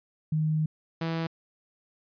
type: tone pair in turn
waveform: sine / sawtooth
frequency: 155.56 / 164.1 Hz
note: D#3 / E3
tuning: 0 / -8 cents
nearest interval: minor second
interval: 92 cents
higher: second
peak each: -23 / -24 dBFS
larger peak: first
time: 0.32-0.66 / 1.01-1.27 s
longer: first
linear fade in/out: 5 ms
effects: resampled to 11025 Hz